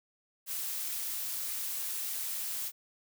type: noise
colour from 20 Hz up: blue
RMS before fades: -36 dBFS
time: 0.46-2.72 s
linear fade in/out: 50 ms
effects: none